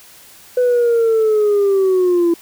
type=linear sweep; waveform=sine; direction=down; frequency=501 to 335.4 Hz; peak=-9 dBFS; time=0.57-2.34 s; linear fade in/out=5 ms; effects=tanh soft clip ceiling -9 dBFS + white hiss -43 dBFS RMS until 2.41 s